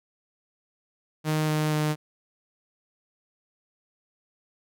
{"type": "tone with pitch steps", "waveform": "sawtooth", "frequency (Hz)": [154.8, 153.55, 152.32], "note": ["D#3", "D#3", "D#3"], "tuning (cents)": [-9, -23, -36], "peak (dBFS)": -19, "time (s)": [1.24, 1.96], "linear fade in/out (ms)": 50, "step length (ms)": 240, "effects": []}